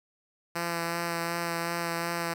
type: tone with vibrato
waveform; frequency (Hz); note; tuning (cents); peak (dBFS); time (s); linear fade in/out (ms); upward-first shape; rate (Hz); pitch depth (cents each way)
5% pulse; 169.6; E3; +50; -18; 0.55-2.34; 10; sine; 2.7; 14
effects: none